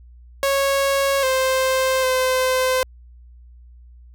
sawtooth tone with pitch steps, 551 / 523 / 515 Hz, C#5 / C5 / C5, -11 / -1 / -28 cents, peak -13 dBFS, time 0.43-2.83 s, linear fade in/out 0 ms, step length 800 ms, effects added 60 Hz sine -42 dBFS peak until 4.14 s

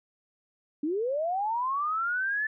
sine linear sweep, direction up, 281.8 to 1760 Hz, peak -26 dBFS, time 0.83-2.47 s, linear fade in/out 5 ms, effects none

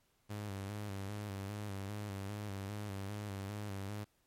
sawtooth tone with vibrato, 101 Hz, G#2, 48 cents flat, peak -36 dBFS, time 0.29-4.05 s, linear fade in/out 20 ms, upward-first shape square, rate 2.5 Hz, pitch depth 53 cents each way, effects pink hiss -75 dBFS RMS until 4.26 s + MP3 64 kbps

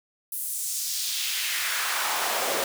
pink noise with high-pass filter sweep, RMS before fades -28 dBFS, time 0.32-2.64 s, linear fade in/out 2 ms, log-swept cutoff 12000 to 430 Hz, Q 1.5, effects none

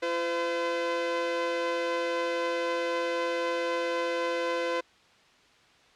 sawtooth tone pair together, 341.3 / 510 Hz, F4 / C5, -40 / -44 cents, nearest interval perfect fifth, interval 696 cents, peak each -30 / -24 dBFS, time 0.02-4.81 s, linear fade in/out 10 ms, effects white hiss -59 dBFS RMS until 5.95 s + low-pass 4000 Hz 12 dB/octave

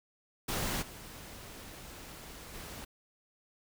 pink noise with level steps, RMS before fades -34 / -48 / -45 dBFS, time 0.48-2.85 s, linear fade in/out 10 ms, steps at 0.81 / 2.53 s, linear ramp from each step 20 ms, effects none

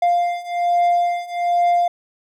triangle beating tone pair, 698.5 / 699.7 Hz, F5 / F5, 0 / +3 cents, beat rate 1.2 Hz, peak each -18 / -16 dBFS, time 0.02-1.88 s, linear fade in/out 5 ms, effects none

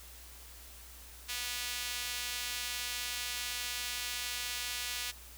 sawtooth tone with high-pass filter, 244.7 Hz, B3, 16 cents flat, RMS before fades -38 dBFS, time 1.28-5.12 s, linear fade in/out 20 ms, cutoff 2800 Hz, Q 0.91, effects added 60 Hz sine -53 dBFS peak until 5.37 s + white hiss -53 dBFS RMS until 5.37 s

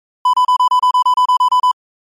triangle tone bursts, 1000 Hz, B5, 21 cents sharp, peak -6 dBFS, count 13, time 0.25-1.715 s, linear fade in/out 5 ms, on 85 ms, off 30 ms, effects MP3 64 kbps

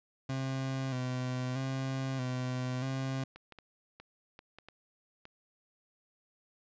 30% pulse tone with vibrato, 130 Hz, C3, 11 cents flat, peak -30 dBFS, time 0.29-3.24 s, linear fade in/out 5 ms, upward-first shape square, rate 0.79 Hz, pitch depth 41 cents each way
clicks, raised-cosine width 0.3 ms, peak -33 dBFS, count 8, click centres 3.36 / 3.523 / 3.587 / 4 / 4.391 / 4.586 / 4.686 / 5.254 s
effects resampled to 16000 Hz

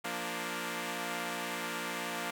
5% pulse chord, Bb major, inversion second, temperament equal, 174.61 / 233.1 / 293.7 Hz, F3 / Bb3 / D4, 0 / 0 / 0 cents, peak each -29 / -27 / -29 dBFS, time 0.04-2.31 s, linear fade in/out 10 ms, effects none

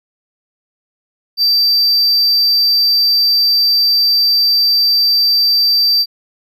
triangle tone, 4670 Hz, D8, 11 cents flat, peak -8 dBFS, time 1.37-6.06 s, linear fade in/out 50 ms, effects none

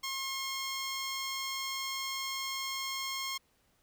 10% pulse tone, 1075 Hz, C6, 47 cents sharp, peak -26 dBFS, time 0.03-3.38 s, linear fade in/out 10 ms, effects pink hiss -71 dBFS RMS until 3.82 s

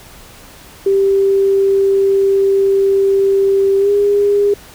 sine tone with pitch glide, 392 to 406.5 Hz, G4 to G#4, 0 to -37 cents, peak -9 dBFS, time 0.86-4.54 s, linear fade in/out 5 ms, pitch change +63 cents, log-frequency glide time 3.79-3.9 s, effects pink hiss -39 dBFS RMS until 4.74 s

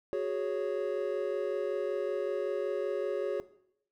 triangle chord, F# suspended second, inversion none, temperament equal, 370 / 415.3 / 554.4 Hz, F#4 / G#4 / C#5, 0 / 0 / 0 cents, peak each -32 dBFS, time 0.13-3.4 s, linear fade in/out 0 ms, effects noise-tail reverb RT60 0.7 s tail -17 dB re dry

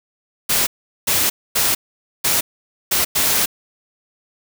white noise bursts at uneven times, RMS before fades -17 dBFS, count 6, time 0.49-0.67 / 1.07-1.3 / 1.55-1.75 / 2.24-2.41 / 2.91-3.05 / 3.15-3.46 s, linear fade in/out 10 ms, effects none

